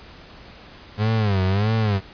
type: tone with vibrato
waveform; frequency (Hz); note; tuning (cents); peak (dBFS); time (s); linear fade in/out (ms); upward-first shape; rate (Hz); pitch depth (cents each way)
35% pulse; 102.2; G#2; -27; -16; 0.97-2.01; 50; sine; 1.6; 160
effects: pink hiss -44 dBFS RMS until 2.13 s + resampled to 11025 Hz